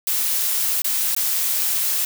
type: noise with dropouts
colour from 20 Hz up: blue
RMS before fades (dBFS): -21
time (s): 0.07-2.05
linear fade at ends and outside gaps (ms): 2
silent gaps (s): 0.82-0.844 / 1.15-1.164
effects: none